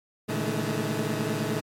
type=tone cluster; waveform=20% pulse; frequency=114.2 / 144.5 / 158.5 / 209 / 218.7 Hz; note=A#2 / D3 / D#3 / G#3 / A3; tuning=-35 / -28 / +32 / +11 / -10 cents; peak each=-28 dBFS; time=0.28-1.61 s; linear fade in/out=20 ms; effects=MP3 64 kbps